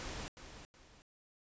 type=noise with echo; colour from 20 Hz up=pink; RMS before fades=-43 dBFS; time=0-0.28 s; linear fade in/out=0 ms; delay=370 ms; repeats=2; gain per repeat=-9 dB; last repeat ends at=1.02 s; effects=resampled to 16000 Hz